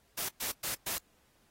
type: noise bursts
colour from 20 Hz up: white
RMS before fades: -35 dBFS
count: 4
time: 0.17-0.98 s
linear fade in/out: 10 ms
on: 120 ms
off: 110 ms
effects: pink hiss -69 dBFS RMS until 1.5 s + AAC 48 kbps